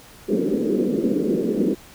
pink band-pass noise, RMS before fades -21 dBFS, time 0.28-1.75 s, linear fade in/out 20 ms, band 190 to 470 Hz, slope 48 dB/octave, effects pink hiss -46 dBFS RMS until 1.94 s

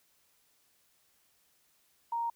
sine tone, 932.3 Hz, A#5, in tune, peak -30 dBFS, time 2.12-2.3 s, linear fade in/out 5 ms, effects white hiss -70 dBFS RMS until 2.35 s

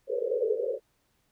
pink band-pass noise, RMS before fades -29 dBFS, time 0.07-0.8 s, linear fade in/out 50 ms, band 410 to 540 Hz, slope 96 dB/octave, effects pink hiss -72 dBFS RMS until 1.31 s

